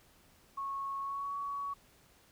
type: tone with pitch glide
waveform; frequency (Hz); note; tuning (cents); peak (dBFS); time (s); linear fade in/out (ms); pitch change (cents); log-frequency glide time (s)
sine; 1100 to 1124.4; C#6 to C#6; -14 to +24; -35; 0.57-1.74; 10; +38; 1-1.3
effects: pink hiss -64 dBFS RMS until 2.31 s